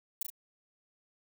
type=noise with echo; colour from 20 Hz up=violet; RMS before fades=-32 dBFS; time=0.21-0.23 s; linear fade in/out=5 ms; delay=36 ms; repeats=2; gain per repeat=-5 dB; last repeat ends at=0.302 s; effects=none